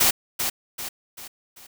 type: noise with echo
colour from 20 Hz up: white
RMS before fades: -18 dBFS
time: 0-0.11 s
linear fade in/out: 10 ms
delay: 390 ms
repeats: 4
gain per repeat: -7 dB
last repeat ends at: 1.67 s
effects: none